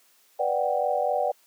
sine chord, G major seventh, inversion first, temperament equal, 493.9 / 587.3 / 740 / 784 Hz, B4 / D5 / F#5 / G5, 0 / 0 / 0 / 0 cents, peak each -29 / -26 / -27 / -29 dBFS, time 0.39-1.32 s, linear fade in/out 10 ms, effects white hiss -61 dBFS RMS until 1.46 s + high-pass 300 Hz 12 dB/octave

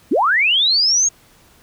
sine linear sweep, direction up, 207.7 to 6645 Hz, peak -12 dBFS, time 0.11-1.09 s, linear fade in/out 10 ms, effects pink hiss -51 dBFS RMS until 1.62 s

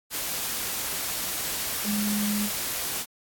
sine tone in noise, 207.7 Hz, G#3, in tune, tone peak -25 dBFS, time 1.84-2.5 s, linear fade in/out 50 ms, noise white, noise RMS -30 dBFS, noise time 0.1-3.06 s, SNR +2 dB, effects AAC 64 kbps

